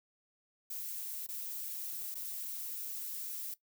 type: noise with dropouts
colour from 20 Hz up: violet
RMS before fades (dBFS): -41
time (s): 0.7-3.54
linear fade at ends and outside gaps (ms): 5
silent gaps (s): 1.266-1.287 / 2.144-2.152
effects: noise-tail reverb RT60 0.1 s tail -17 dB re dry